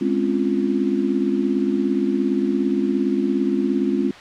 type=chord; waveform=sine; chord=Db major seventh; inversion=second; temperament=just; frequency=207.9 / 259.9 / 277.2 / 346.5 Hz; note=Ab3 / C4 / Db4 / F4; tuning=+2 / -11 / 0 / -14 cents; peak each=-23 dBFS; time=0.01-4.11 s; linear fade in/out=5 ms; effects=white hiss -39 dBFS RMS until 4.2 s + low-pass 3000 Hz 12 dB/octave